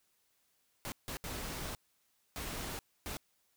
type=noise bursts at uneven times; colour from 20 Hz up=pink; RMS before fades=-41 dBFS; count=5; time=0.85-0.92 / 1.08-1.17 / 1.24-1.75 / 2.36-2.79 / 3.06-3.17 s; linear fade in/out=0 ms; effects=white hiss -75 dBFS RMS until 3.56 s